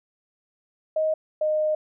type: tone pair in turn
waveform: sine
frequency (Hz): 627 / 615.5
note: D#5 / D#5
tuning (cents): +13 / -19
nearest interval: unison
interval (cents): 32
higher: first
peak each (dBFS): -20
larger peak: neither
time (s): 0.96-1.14 / 1.41-1.75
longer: second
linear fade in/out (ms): 5
effects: none